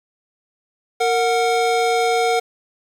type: tone pair together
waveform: square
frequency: 461.8 / 733.1 Hz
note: A#4 / F#5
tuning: -16 / -16 cents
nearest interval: minor sixth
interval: 800 cents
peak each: -19 dBFS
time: 1-2.4 s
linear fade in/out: 10 ms
effects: low-pass 8000 Hz 12 dB/octave + 7-bit